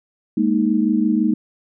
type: chord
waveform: sine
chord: Ab suspended second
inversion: none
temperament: just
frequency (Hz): 207.7 / 233.6 / 311.5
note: Ab3 / Bb3 / Eb4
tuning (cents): 0 / +4 / +2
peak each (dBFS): -19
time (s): 0.37-1.34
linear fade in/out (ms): 5
effects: none